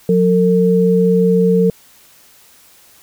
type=tone pair together; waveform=sine; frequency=180.54 / 452.7 Hz; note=F#3 / A4; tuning=-42 / +49 cents; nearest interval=octave + major third; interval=1591 cents; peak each=-12 dBFS; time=0.09-1.7 s; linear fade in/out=2 ms; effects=white hiss -47 dBFS RMS until 3.02 s